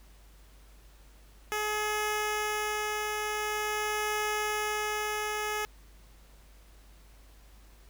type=tone with tremolo; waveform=10% pulse; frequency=423.5 Hz; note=G#4; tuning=34 cents sharp; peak=-20 dBFS; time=1.52-5.65 s; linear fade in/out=0 ms; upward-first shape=triangle; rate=0.46 Hz; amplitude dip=25%; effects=added 50 Hz sine -53 dBFS peak until 7.89 s + pink hiss -61 dBFS RMS until 7.89 s